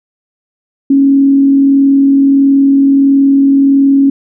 sine tone with frequency modulation, 275.4 Hz, C#4, 11 cents flat, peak -4 dBFS, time 0.9-4.1 s, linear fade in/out 5 ms, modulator 41.5 Hz, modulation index 0.2, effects none

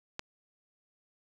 click, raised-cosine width 0.2 ms, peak -18 dBFS, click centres 0.194 s, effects none

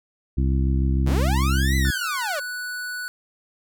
harmonic tone, 66.6 Hz, C2, 31 cents sharp, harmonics 1 / 2 / 3 / 4 / 5, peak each -19 / -25 / -29 / -31 / -33 dBFS, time 0.37-1.91 s, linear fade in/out 10 ms
sawtooth linear two-way sweep, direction up then down, 98 to 2028 to 535 Hz, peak -22 dBFS, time 1.06-2.4 s, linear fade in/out 10 ms, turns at 1.76 s
square tone, 1480 Hz, F#6, in tune, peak -29 dBFS, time 1.85-3.08 s, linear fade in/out 0 ms
effects none

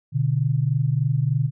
sine tone pair together, 123.19 / 146.5 Hz, B2 / D3, -4 / -4 cents, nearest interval minor third, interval 300 cents, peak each -21 dBFS, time 0.12-1.51 s, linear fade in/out 50 ms, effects none

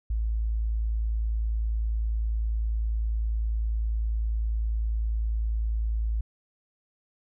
sine tone, 55 Hz, A1, in tune, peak -24 dBFS, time 0.1-6.21 s, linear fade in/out 5 ms, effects none

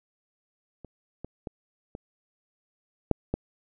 clicks, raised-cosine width 2 ms, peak -29 / -23 / -21 / -24 / -7 / -13 dBFS, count 6, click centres 0.847 / 1.246 / 1.472 / 1.951 / 3.113 / 3.34 s, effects none

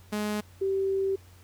sawtooth / sine tone pair in turn, 210 / 387.6 Hz, G#3 / G4, +19 / -20 cents, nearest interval major seventh, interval 1061 cents, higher second, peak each -24 dBFS, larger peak neither, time 0.12-0.41 / 0.61-1.16 s, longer second, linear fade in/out 10 ms, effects added 90 Hz sine -51 dBFS peak until 1.43 s + pink hiss -58 dBFS RMS until 1.43 s

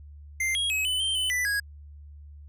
square tone with pitch steps, 2093 / 3287 / 2557 / 3008 / 3134 / 3022 / 1984 / 1652 Hz, C7 / G#7 / D#7 / F#7 / G7 / F#7 / B6 / G#6, 0 / -19 / +47 / +28 / -1 / +36 / +7 / -10 cents, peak -25 dBFS, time 0.4-1.6 s, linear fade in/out 5 ms, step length 150 ms, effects added 73 Hz sine -43 dBFS peak until 2.48 s + resampled to 32000 Hz

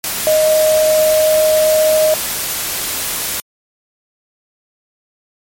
sine tone in noise, 622.3 Hz, D#5, in tune, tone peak -9 dBFS, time 0.27-2.14 s, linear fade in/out 0 ms, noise white, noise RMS -20 dBFS, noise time 0.04-3.4 s, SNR +8 dB, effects MP3 64 kbps

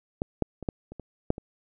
clicks, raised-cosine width 2 ms, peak -14 / -10 / -24 / -14 / -28 / -25 / -9 / -24 dBFS, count 8, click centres 0.219 / 0.423 / 0.627 / 0.688 / 0.92 / 0.997 / 1.304 / 1.381 s, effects none

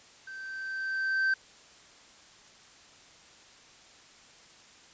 triangle tone with level ramp, 1554 Hz, G6, 16 cents flat, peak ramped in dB -39 to -21 dBFS, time 0.27-1.34 s, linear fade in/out 5 ms, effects white hiss -55 dBFS RMS until 4.93 s + resampled to 16000 Hz

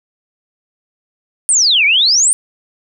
sine exponential two-way sweep, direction down then up, 9310 to 2200 to 9310 Hz, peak -8 dBFS, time 1.49-2.33 s, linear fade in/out 0 ms, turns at 1.85 s, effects none

